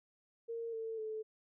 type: tone with pitch steps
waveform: sine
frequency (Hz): 461.2 / 448.3 / 435.8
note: A#4 / A4 / A4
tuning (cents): -19 / +32 / -17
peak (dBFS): -38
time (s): 0.48-1.23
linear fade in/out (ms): 20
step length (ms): 250
effects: none